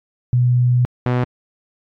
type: tone pair in turn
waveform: sine / sawtooth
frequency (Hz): 123.47 / 123.98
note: B2 / B2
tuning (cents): 0 / +7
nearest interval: unison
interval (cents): 7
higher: second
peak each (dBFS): -11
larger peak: neither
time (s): 0.33-0.85 / 1.06-1.24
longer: first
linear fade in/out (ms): 0
effects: low-pass 2000 Hz 12 dB/octave + MP3 96 kbps